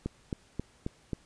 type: click train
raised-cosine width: 3 ms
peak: -19 dBFS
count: 5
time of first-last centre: 0.06-1.132 s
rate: 3.73 Hz
effects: pink hiss -62 dBFS RMS until 1.25 s + resampled to 22050 Hz